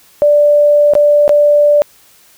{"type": "tone with dropouts", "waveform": "sine", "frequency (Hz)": 587.3, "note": "D5", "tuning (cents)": 0, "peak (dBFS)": -5, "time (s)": [0.22, 1.82], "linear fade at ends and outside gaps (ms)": 0, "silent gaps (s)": [[0.936, 0.952], [1.279, 1.293]], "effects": ["white hiss -46 dBFS RMS until 2.37 s"]}